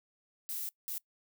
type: noise bursts at uneven times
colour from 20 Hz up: violet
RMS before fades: -38 dBFS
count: 2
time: 0.49-0.69 / 0.88-0.98 s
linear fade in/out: 0 ms
effects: noise-tail reverb RT60 0.1 s tail -22 dB re dry